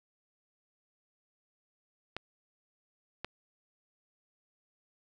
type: clicks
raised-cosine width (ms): 0.3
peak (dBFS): -20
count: 2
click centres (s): 2.166 / 3.246
effects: none